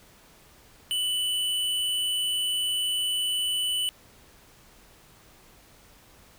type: tone with amplitude modulation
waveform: square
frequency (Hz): 2980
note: F#7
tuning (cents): +12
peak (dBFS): -24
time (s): 0.91-3.89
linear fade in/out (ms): 0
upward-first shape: sine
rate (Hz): 186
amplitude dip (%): 30
effects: pink hiss -55 dBFS RMS until 6.38 s